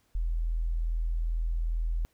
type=tone; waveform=sine; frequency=41.2 Hz; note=E1; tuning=in tune; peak=-26 dBFS; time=0.15-2.05 s; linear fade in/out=0 ms; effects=pink hiss -70 dBFS RMS until 2.13 s